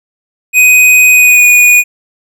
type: tone with pitch glide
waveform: square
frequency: 2500 to 2461 Hz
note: D#7 to D#7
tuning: +8 to -20 cents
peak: -3 dBFS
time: 0.53-1.84 s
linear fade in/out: 50 ms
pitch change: -28 cents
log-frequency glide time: 1.13-1.46 s
effects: none